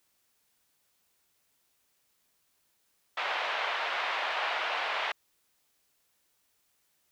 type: band-pass noise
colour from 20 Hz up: pink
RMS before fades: -32 dBFS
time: 3.17-5.12 s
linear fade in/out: 5 ms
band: 660 to 3300 Hz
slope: 24 dB/octave
effects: white hiss -73 dBFS RMS until 7.11 s